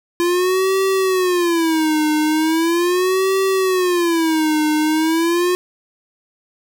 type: tone with vibrato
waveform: square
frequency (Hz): 342.8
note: F4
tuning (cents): -32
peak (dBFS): -15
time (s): 0.2-5.55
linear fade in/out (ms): 0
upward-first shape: sine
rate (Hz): 0.39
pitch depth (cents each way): 200
effects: none